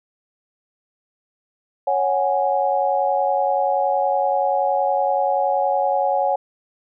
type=chord; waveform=sine; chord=C# suspended fourth; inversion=none; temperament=equal; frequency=554.4 / 740 / 830.6 Hz; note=C#5 / F#5 / G#5; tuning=0 / 0 / 0 cents; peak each=-21 dBFS; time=1.87-6.36 s; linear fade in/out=5 ms; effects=none